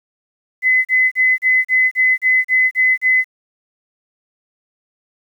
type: tone bursts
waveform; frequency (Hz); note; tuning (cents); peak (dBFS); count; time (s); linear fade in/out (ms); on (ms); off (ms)
sine; 2027; B6; +45; -10; 10; 0.62-3.244; 50; 230; 36
effects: 8-bit